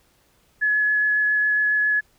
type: tone with vibrato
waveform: sine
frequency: 1700 Hz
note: G#6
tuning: 40 cents sharp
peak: -17 dBFS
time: 0.61-2.01 s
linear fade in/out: 20 ms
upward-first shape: sine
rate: 7.3 Hz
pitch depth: 8 cents each way
effects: pink hiss -61 dBFS RMS until 2.18 s